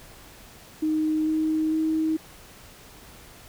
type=tone with pitch steps; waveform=sine; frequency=311.1 / 313.8 / 316.5 Hz; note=D#4 / D#4 / D#4; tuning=0 / +15 / +30 cents; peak=-21 dBFS; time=0.82-2.17 s; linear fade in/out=10 ms; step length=450 ms; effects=pink hiss -48 dBFS RMS until 3.48 s